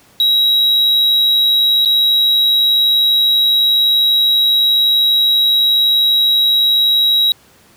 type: tone with dropouts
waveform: triangle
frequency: 3853 Hz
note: B7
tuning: 44 cents flat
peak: -8 dBFS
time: 0.2-7.32 s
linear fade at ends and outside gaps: 1 ms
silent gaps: 1.85-1.857 s
effects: pink hiss -48 dBFS RMS until 7.76 s + high-pass 80 Hz 12 dB/octave